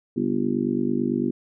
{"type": "harmonic tone with a mistuned harmonic", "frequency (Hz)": 49, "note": "G1", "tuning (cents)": 0, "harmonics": [3, 4, 5, 6, 7, 8], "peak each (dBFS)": [-34, -30, -24, -31, -27, -31], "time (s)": [0.16, 1.31], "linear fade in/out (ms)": 10, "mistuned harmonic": 3, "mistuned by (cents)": -110, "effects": []}